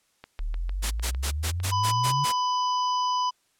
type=click train; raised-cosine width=0.3 ms; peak=-25 dBFS; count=10; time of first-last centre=0.24-1.602 s; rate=6.61 Hz
type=exponential sweep; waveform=sine; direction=up; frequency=35.74 to 145.8 Hz; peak=-26 dBFS; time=0.39-2.25 s; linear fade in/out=10 ms
type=noise bursts; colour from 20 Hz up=white; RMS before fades=-28 dBFS; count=8; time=0.82-2.326 s; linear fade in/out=20 ms; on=92 ms; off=110 ms
type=harmonic tone; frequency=998 Hz; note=B5; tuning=18 cents sharp; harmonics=1 / 3 / 5 / 6; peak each=-23 / -35 / -36 / -42 dBFS; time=1.71-3.31 s; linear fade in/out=20 ms
effects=white hiss -68 dBFS RMS until 3.59 s + low-pass 10000 Hz 12 dB/octave